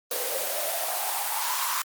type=noise with high-pass filter sweep; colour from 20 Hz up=white; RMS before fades=-28 dBFS; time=0.11-1.82 s; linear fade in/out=2 ms; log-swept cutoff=480 to 1100 Hz; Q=7; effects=Opus 24 kbps